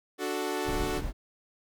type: chord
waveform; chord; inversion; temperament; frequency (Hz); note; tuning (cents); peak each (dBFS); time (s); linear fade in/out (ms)
sawtooth; D major; none; equal; 293.7 / 370 / 440; D4 / F#4 / A4; 0 / 0 / 0; -31 / -29 / -31; 0.18-1.02; 50
type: noise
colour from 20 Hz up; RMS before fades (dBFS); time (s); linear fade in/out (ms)
brown; -33; 0.65-1.13; 50
effects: none